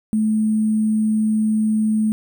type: tone with sample-and-hold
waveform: sine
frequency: 216.9 Hz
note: A3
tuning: 25 cents flat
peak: -15 dBFS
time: 0.13-2.12 s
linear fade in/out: 0 ms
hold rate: 8820 Hz
effects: none